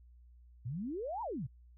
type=exponential two-way sweep; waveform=sine; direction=up then down; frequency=110 to 987.8 to 110 Hz; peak=-36 dBFS; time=0.65-1.47 s; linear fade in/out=10 ms; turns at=1.22 s; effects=noise-tail reverb RT60 0.1 s tail -26 dB re dry + added 60 Hz sine -56 dBFS peak until 1.77 s